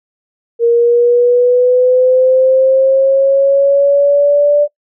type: linear sweep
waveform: sine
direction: up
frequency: 466.2 to 587.3 Hz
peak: -6 dBFS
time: 0.59-4.68 s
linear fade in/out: 50 ms
effects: noise-tail reverb RT60 0.1 s tail -23 dB re dry